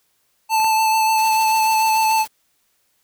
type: tone with vibrato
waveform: square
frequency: 880 Hz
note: A5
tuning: in tune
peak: -15 dBFS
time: 0.49-2.26 s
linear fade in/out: 50 ms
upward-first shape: sine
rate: 6.8 Hz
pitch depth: 16 cents each way
type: clicks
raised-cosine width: 0.5 ms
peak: -22 / -18 dBFS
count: 2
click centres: 0.601 / 0.645 s
type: noise with tremolo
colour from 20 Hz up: white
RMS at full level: -34 dBFS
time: 1.17-2.28 s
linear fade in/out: 20 ms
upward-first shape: sine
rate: 13 Hz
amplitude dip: 55%
effects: white hiss -65 dBFS RMS until 3.03 s